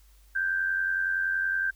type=tone with amplitude modulation; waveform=sine; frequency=1568 Hz; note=G6; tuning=in tune; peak=-22 dBFS; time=0.35-1.71 s; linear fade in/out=10 ms; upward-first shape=sine; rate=90.7 Hz; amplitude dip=55%; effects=added 50 Hz sine -54 dBFS peak until 1.75 s + white hiss -64 dBFS RMS until 1.75 s